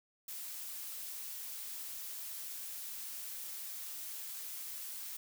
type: noise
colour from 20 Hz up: blue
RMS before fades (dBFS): -44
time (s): 0.28-5.17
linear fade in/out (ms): 5
effects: none